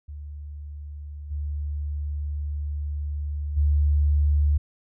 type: tone with level steps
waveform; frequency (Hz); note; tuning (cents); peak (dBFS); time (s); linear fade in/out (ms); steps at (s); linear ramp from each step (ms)
sine; 73.42; D2; 0; -34 / -26 / -17; 0.08-4.58; 10; 1.3 / 3.56; 20
effects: none